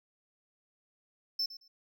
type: tone with echo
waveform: triangle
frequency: 5300 Hz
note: E8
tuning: 9 cents sharp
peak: -28 dBFS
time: 1.39-1.46 s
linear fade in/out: 5 ms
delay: 110 ms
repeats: 2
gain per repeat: -15 dB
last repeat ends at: 1.68 s
effects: none